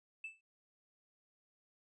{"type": "tone with exponential decay", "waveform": "triangle", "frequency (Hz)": 2637, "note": "E7", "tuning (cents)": 0, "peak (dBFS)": -36, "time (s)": [0.24, 0.41], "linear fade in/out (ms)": 5, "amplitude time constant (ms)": 35, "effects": ["tanh soft clip ceiling -38 dBFS", "resampled to 22050 Hz"]}